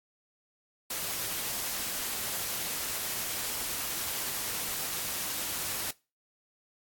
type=noise; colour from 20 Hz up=white; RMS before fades=-34 dBFS; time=0.9-5.91 s; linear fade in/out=5 ms; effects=noise-tail reverb RT60 0.3 s tail -22 dB re dry + AAC 64 kbps